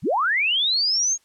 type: linear sweep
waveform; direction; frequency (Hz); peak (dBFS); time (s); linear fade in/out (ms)
sine; up; 76.8 to 6645; -18; 0.02-1.18; 50
effects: white hiss -63 dBFS RMS until 1.24 s + low-pass 10000 Hz 12 dB/octave